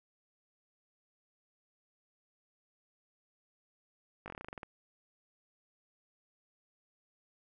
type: slowing click train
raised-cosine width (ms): 0.5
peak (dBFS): -28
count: 12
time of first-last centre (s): 4.26-4.632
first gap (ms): 19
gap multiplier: 1.11
effects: none